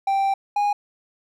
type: tone pair in turn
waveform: triangle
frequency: 784 / 821.3 Hz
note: G5 / G#5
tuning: 0 / -20 cents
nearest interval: minor second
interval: 80 cents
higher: second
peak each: -16 dBFS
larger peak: neither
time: 0.07-0.34 / 0.56-0.73 s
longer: first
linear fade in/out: 5 ms
effects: none